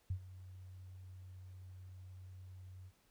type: tone with ADSR envelope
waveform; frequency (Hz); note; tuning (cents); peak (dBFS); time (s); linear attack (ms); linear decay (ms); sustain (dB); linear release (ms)
sine; 92.6; F#2; +2; -33; 0.1-2.92; 6; 80; -17; 53
effects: pink hiss -73 dBFS RMS until 3.1 s